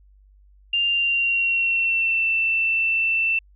sine tone with pitch glide, 2794 to 2674 Hz, F7 to E7, 0 to +24 cents, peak -18 dBFS, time 0.73-3.39 s, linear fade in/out 5 ms, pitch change -76 cents, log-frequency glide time 0.87-2.27 s, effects added 49 Hz sine -50 dBFS peak until 3.55 s

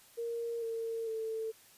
sine tone with pitch steps, 466.2 / 455 / 444.1 Hz, A#4 / A#4 / A4, 0 / -42 / +16 cents, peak -34 dBFS, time 0.17-1.52 s, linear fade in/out 20 ms, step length 450 ms, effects white hiss -60 dBFS RMS until 1.77 s + resampled to 32000 Hz

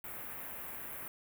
white band-stop noise, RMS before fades -44 dBFS, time 0.04-1.08 s, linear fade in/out 2 ms, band 2300 to 12000 Hz, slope 24 dB/octave, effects none

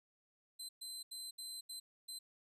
25% pulse tone bursts at uneven times, 4071 Hz, C8, 48 cents flat, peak -40 dBFS, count 6, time 0.59-0.69 / 0.81-1.03 / 1.11-1.31 / 1.38-1.61 / 1.69-1.8 / 2.08-2.19 s, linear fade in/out 10 ms, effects none

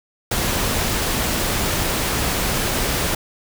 pink noise, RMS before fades -21 dBFS, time 0.31-3.15 s, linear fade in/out 5 ms, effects none

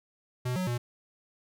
square tone with pitch steps, 125.1 / 184.1 / 120.9 Hz, B2 / F#3 / B2, +23 / -8 / -36 cents, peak -29 dBFS, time 0.45-0.78 s, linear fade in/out 10 ms, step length 110 ms, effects none

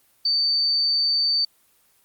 sine tone, 4575 Hz, D8, 46 cents flat, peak -18 dBFS, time 0.25-1.45 s, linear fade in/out 5 ms, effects white hiss -61 dBFS RMS until 2.04 s + Opus 24 kbps

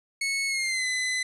sawtooth tone with pitch glide, 2200 to 2017 Hz, C#7 to B6, -14 to +36 cents, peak -22 dBFS, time 0.21-1.23 s, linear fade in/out 5 ms, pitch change -150 cents, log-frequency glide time 0.47-0.86 s, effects resampled to 24000 Hz

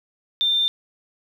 sine tone, 3589 Hz, A7, 34 cents sharp, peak -17 dBFS, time 0.41-0.68 s, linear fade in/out 0 ms, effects 8-bit

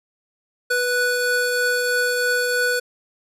square tone pair together, 492.3 / 1480 Hz, B4 / F#6, -6 / 0 cents, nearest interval octave + perfect fifth, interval 1906 cents, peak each -23 / -21 dBFS, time 0.7-2.8 s, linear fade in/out 10 ms, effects resampled to 32000 Hz

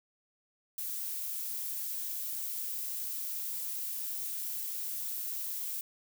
violet noise, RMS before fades -37 dBFS, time 0.78-5.81 s, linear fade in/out 2 ms, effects none

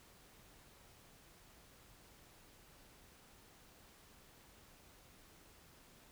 silence, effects pink hiss -63 dBFS RMS until 6.11 s

